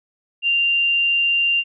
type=tone; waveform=sine; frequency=2783 Hz; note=F7; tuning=7 cents flat; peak=-15 dBFS; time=0.42-1.64 s; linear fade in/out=50 ms; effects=none